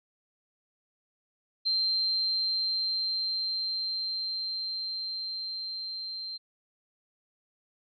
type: tone with level ramp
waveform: sine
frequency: 4145 Hz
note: C8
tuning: 17 cents flat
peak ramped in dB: -24 to -35 dBFS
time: 1.65-6.38 s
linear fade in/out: 20 ms
effects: none